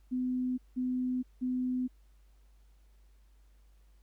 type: tone bursts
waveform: sine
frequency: 253 Hz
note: B3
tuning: 42 cents sharp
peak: -29 dBFS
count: 3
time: 0.11-1.88 s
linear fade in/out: 20 ms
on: 470 ms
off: 180 ms
effects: added 50 Hz sine -58 dBFS peak until 4.02 s + pink hiss -74 dBFS RMS until 4.02 s